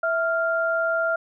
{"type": "tone pair together", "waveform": "sine", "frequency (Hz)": [657.4, 1393], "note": ["E5", "F6"], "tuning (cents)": [-5, -5], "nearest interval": "octave + minor second", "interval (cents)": 1300, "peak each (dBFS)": -23, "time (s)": [0.03, 1.16], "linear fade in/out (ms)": 5, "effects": []}